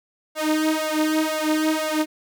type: tone with flanger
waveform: sawtooth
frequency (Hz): 311.1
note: D#4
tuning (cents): 0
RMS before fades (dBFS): -22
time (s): 0.35-2.06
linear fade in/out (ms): 50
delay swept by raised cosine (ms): 1.4 to 3.9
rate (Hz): 2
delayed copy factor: +0.9
effects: none